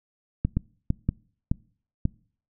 clicks, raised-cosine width 5 ms, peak -10 dBFS, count 6, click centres 0.45 / 0.57 / 0.904 / 1.09 / 1.515 / 2.054 s, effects noise-tail reverb RT60 0.5 s tail -25 dB re dry

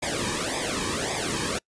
pink noise with flanger, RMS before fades -28 dBFS, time 0.02-1.59 s, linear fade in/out 10 ms, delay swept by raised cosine 0.69 to 1.48 ms, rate 1.8 Hz, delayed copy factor -0.95, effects noise-tail reverb RT60 0.1 s tail -26 dB re dry + resampled to 22050 Hz

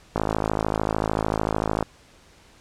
click train, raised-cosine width 1 ms, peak -8 dBFS, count 90, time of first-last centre 0.16-1.827 s, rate 53.4 Hz, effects pink hiss -53 dBFS RMS until 2.6 s + low-pass 8000 Hz 12 dB/octave

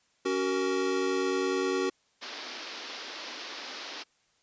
square chord, F# major, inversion second, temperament equal with one note detuned, 277.2 / 376.5 / 466.2 Hz, C#4 / F#4 / A#4, 0 / +30 / 0 cents, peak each -34 / -29 / -34 dBFS, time 0.25-1.9 s, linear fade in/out 10 ms
white band-pass noise, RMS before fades -41 dBFS, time 2.21-4.04 s, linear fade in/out 20 ms, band 240 to 5400 Hz, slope 48 dB/octave
effects white hiss -69 dBFS RMS until 4.42 s + resampled to 16000 Hz

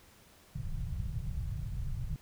pink low-pass noise, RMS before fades -36 dBFS, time 0.55-2.16 s, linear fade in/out 2 ms, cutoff 160 Hz, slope 48 dB/octave, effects pink hiss -60 dBFS RMS until 2.21 s

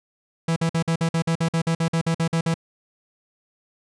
45% pulse tone bursts, 164.81 Hz, E3, in tune, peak -19 dBFS, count 16, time 0.48-2.542 s, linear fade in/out 5 ms, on 82 ms, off 50 ms, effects resampled to 22050 Hz

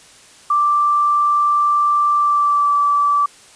sine tone with pitch glide, 1175 to 1158.2 Hz, D6 to D6, +1 to -24 cents, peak -12 dBFS, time 0.5-3.26 s, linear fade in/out 5 ms, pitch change -25 cents, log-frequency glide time 2.16-2.74 s, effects white hiss -45 dBFS RMS until 3.55 s + resampled to 22050 Hz

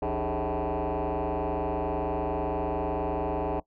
sine tone with frequency modulation, 164.81 Hz, E3, in tune, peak -24 dBFS, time 0.02-3.6 s, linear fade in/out 5 ms, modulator 118 Hz, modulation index 6.3, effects noise-tail reverb RT60 0.1 s tail -21 dB re dry + tanh soft clip ceiling -25 dBFS

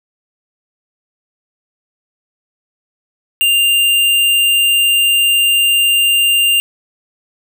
square tone, 2794 Hz, F7, in tune, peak -10 dBFS, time 3.41-6.6 s, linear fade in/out 0 ms, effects none

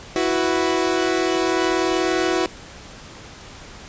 sawtooth chord, E suspended second, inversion none, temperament equal, 329.6 / 370 / 493.9 Hz, E4 / F#4 / B4, 0 / 0 / 0 cents, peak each -18 / -17 / -23 dBFS, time 0.16-2.46 s, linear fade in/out 0 ms, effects pink hiss -40 dBFS RMS until 3.88 s + resampled to 16000 Hz

